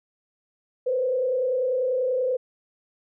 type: tone with frequency modulation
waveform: sine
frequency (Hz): 510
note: C5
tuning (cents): -44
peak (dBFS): -21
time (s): 0.86-2.37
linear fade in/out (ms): 10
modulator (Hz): 30.3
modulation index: 0.74
effects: none